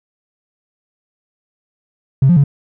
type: tone with pitch steps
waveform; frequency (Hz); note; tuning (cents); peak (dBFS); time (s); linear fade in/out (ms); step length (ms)
triangle; 134 / 175.1 / 141.5; C3 / F3 / C#3; +42 / +5 / +36; -3; 2.22-2.439; 5; 73
effects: tanh soft clip ceiling -4 dBFS